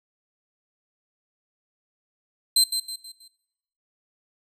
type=tone with echo; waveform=25% pulse; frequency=4109 Hz; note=C8; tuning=32 cents flat; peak=-11 dBFS; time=2.56-2.64 s; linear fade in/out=5 ms; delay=160 ms; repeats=4; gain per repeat=-8 dB; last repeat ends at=3.28 s; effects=noise-tail reverb RT60 0.9 s tail -21 dB re dry